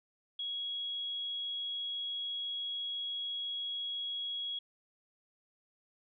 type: tone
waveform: sine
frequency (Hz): 3322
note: G#7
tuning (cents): 0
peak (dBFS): -35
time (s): 0.39-4.59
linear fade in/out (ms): 5
effects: none